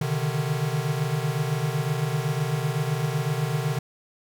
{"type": "tone cluster", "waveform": "square", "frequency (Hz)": [129, 146.8, 154.7], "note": ["C3", "D3", "D#3"], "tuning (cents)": [-24, 0, -10], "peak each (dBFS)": -29, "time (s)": [0.01, 3.79], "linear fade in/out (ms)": 5, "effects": []}